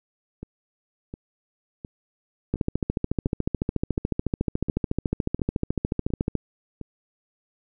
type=two click trains; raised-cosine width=3 ms; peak=-22 / -10 dBFS; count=10 / 54; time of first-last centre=0.43-6.813 / 2.54-6.353 s; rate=1.41 / 13.9 Hz; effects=none